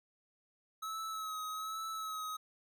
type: tone with vibrato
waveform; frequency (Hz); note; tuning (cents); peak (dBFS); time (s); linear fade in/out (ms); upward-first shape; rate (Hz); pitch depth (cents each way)
square; 1288; E6; -41; -39; 0.82-2.37; 10; sine; 1.2; 32
effects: none